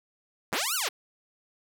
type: linear two-way sweep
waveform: 5% pulse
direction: up then down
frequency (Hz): 98 to 1526 to 318.6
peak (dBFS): -15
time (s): 0.52-0.89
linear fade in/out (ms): 10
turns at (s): 0.75
effects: none